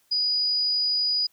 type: tone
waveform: sine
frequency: 4924 Hz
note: D#8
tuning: 19 cents flat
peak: -21 dBFS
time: 0.11-1.27 s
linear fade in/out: 10 ms
effects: white hiss -65 dBFS RMS until 1.32 s